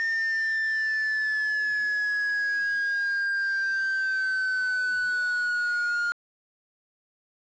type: linear sweep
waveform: triangle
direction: down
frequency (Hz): 1818 to 1415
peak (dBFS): -22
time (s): 0-6.12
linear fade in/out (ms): 0
effects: resampled to 16000 Hz + 8-bit